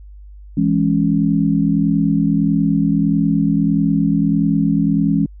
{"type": "chord", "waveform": "sine", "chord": "C# minor", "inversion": "first", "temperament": "just", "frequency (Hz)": [166.31, 207.9, 277.2], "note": ["E3", "G#3", "C#4"], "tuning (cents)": [16, 2, 0], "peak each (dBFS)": -17, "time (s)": [0.57, 5.26], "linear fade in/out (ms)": 5, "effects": ["added 50 Hz sine -35 dBFS peak until 5.4 s"]}